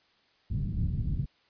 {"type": "low-pass noise", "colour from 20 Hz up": "white", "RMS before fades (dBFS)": -30, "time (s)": [0.5, 1.26], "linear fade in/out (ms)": 10, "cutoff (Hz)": 160, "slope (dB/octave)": 24, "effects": ["white hiss -66 dBFS RMS until 1.49 s", "resampled to 11025 Hz"]}